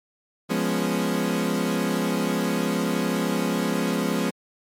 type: chord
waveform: 30% pulse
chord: C# dominant seventh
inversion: first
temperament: equal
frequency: 174.61 / 207.7 / 246.9 / 277.2 Hz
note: E#3 / G#3 / B3 / C#4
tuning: 0 / 0 / 0 / 0 cents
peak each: -25 / -24 / -25 / -27 dBFS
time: 0.49-4.31 s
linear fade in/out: 20 ms
effects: MP3 64 kbps